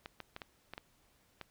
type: clicks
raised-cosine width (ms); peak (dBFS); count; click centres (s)
0.3; -27; 7; 0.059 / 0.203 / 0.364 / 0.418 / 0.736 / 0.779 / 1.413
effects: pink hiss -70 dBFS RMS until 1.5 s